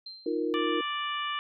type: tone with exponential decay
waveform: sine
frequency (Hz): 4139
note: C8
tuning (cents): -20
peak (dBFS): -37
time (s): 0.06-0.57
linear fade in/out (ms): 5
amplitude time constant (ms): 110
type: chord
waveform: sine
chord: Eb suspended second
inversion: none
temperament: equal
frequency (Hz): 311.1 / 349.2 / 466.2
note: Eb4 / F4 / Bb4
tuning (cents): 0 / 0 / 0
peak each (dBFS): -31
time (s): 0.26-0.81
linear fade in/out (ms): 5
type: harmonic tone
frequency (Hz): 587.3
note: D5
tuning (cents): 0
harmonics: 2 / 3 / 4 / 5 / 6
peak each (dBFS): -32 / -38 / -39 / -36 / -43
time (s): 0.54-1.39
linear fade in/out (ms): 0
effects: none